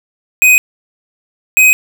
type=tone pair in turn; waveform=square; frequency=2504 / 2518 Hz; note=D#7 / D#7; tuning=+10 / +20 cents; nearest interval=unison; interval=10 cents; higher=second; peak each=-5 dBFS; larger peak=neither; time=0.42-0.58 / 1.57-1.73 s; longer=neither; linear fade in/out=0 ms; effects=none